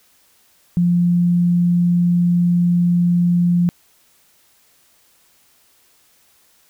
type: tone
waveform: sine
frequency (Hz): 174.61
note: F3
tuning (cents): 0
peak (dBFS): -12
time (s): 0.77-3.69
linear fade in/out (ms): 0
effects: white hiss -56 dBFS RMS until 6.69 s